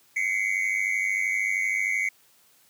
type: tone cluster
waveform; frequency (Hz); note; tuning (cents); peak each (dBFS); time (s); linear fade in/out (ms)
triangle; 2048 / 2158 / 2251; C7 / C#7 / C#7; -38 / -47 / +26; -26 / -27 / -26; 0.16-2.09; 5
effects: white hiss -60 dBFS RMS until 2.69 s + high-pass 80 Hz 12 dB/octave